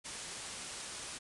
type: low-pass noise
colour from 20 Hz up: white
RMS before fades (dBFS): -45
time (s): 0.04-1.19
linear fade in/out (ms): 20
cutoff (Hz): 10000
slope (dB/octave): 96
effects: none